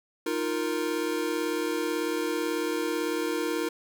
square chord, Eb suspended second, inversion none, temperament equal, 311.1 / 349.2 / 466.2 Hz, Eb4 / F4 / Bb4, 0 / 0 / 0 cents, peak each -32 / -32 / -32 dBFS, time 0.26-3.69 s, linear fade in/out 5 ms, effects none

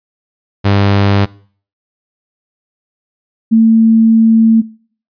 sawtooth / sine tone pair in turn, 100 / 224.5 Hz, G2 / A3, +35 / +35 cents, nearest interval octave + major second, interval 1400 cents, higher second, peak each -4 dBFS, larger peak neither, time 0.64-1.26 / 3.51-4.62 s, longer second, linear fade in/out 20 ms, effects noise-tail reverb RT60 0.5 s tail -22 dB re dry + resampled to 11025 Hz

